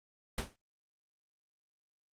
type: noise with exponential decay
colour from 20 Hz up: pink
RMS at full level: -31 dBFS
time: 0.38-0.56 s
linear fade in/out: 2 ms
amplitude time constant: 37 ms
effects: low-pass 9000 Hz 12 dB/octave + Opus 32 kbps